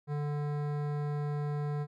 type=tone with hard clipping; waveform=sine; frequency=146.83 Hz; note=D3; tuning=in tune; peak=-33 dBFS; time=0.07-1.87 s; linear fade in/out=50 ms; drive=16 dB; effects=none